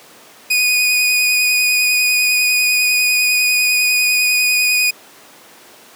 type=tone with vibrato; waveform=sawtooth; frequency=2478 Hz; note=D#7; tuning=8 cents flat; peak=-9 dBFS; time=0.5-4.91 s; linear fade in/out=10 ms; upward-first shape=sine; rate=10 Hz; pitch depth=12 cents each way; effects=pink hiss -42 dBFS RMS until 5.95 s + high-pass 300 Hz 12 dB/octave